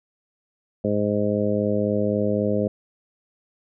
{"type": "harmonic tone", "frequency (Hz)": 103.83, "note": "G#2", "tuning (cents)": 0, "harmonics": [1, 2, 3, 4, 5, 6], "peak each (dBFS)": [-29, -24, -29, -27, -25, -29], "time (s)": [0.84, 2.68], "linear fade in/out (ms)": 5, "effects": []}